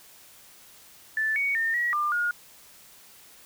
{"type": "tone with pitch steps", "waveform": "sine", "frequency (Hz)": [1757, 2235, 1818, 1916, 1196, 1431], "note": ["A6", "C#7", "A#6", "A#6", "D6", "F6"], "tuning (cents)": [-3, 14, -44, 47, 31, 42], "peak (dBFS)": -23, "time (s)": [1.17, 2.31], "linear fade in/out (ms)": 2, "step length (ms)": 190, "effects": ["white hiss -52 dBFS RMS until 3.45 s"]}